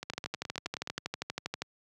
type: two click trains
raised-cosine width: 0.2 ms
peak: -20 / -16 dBFS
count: 10 / 20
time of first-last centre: 0.03-0.979 / 0.1-1.62 s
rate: 9.48 / 12.5 Hz
effects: high-pass 100 Hz 12 dB/octave